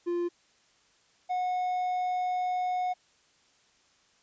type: tone pair in turn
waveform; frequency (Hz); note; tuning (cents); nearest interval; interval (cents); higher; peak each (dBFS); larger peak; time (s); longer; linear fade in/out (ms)
triangle; 347.8 / 729.3; F4 / F#5; -7 / -25; octave + minor second; 1282; second; -25; neither; 0.06-0.29 / 1.29-2.94; second; 20
effects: white hiss -65 dBFS RMS until 4.22 s + resampled to 16000 Hz